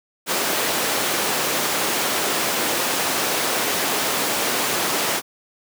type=high-pass noise; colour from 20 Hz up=pink; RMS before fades=-22 dBFS; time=0.26-5.22 s; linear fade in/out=50 ms; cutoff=330 Hz; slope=12 dB/octave; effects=none